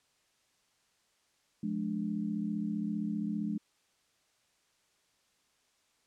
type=chord; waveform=sine; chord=D diminished; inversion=first; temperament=just; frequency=176.2 / 211.4 / 293.7 Hz; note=F3 / Ab3 / D4; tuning=+16 / +31 / 0 cents; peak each=-38 / -33 / -39 dBFS; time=1.63-3.58 s; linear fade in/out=5 ms; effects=white hiss -72 dBFS RMS until 6.06 s + low-pass 8000 Hz 12 dB/octave